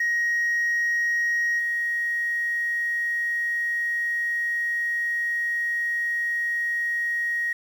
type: tone with level steps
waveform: sine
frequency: 1884 Hz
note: A#6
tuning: 18 cents sharp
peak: -19 / -22 dBFS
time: 0-7.53 s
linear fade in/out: 5 ms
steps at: 1.58 s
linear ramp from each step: 20 ms
effects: tanh soft clip ceiling -18 dBFS + 8-bit